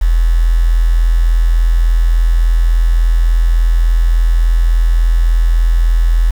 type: tone with quantisation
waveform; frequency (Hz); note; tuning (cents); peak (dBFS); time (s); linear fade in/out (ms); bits
sine; 41.75; E1; +23; -7; 0.01-6.31; 10; 5
effects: none